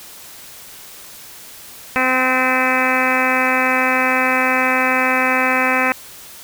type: harmonic tone with a mistuned harmonic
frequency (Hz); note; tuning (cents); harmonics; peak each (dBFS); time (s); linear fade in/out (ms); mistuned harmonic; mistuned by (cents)
257.6; C4; -27; 1 / 2 / 3 / 4 / 5 / 6 / 7 / 8 / 9 / 10; -23 / -23 / -23 / -23 / -23 / -23 / -23 / -23 / -23 / -23; 1.96-5.92; 0; 8; -20
effects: white hiss -38 dBFS RMS until 6.43 s